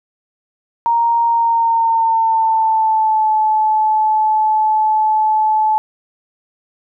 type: tone with pitch glide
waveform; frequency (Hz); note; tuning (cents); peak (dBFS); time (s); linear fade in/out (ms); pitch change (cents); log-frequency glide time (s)
sine; 932.3 to 864.9; A#5 to A5; 0 to -30; -11; 0.86-5.78; 0; -130; 1.25-3.31
effects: none